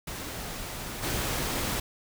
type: noise with level steps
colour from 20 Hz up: pink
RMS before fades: -37 / -30 dBFS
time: 0.07-1.8 s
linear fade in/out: 5 ms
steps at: 1.02 s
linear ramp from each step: 20 ms
effects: none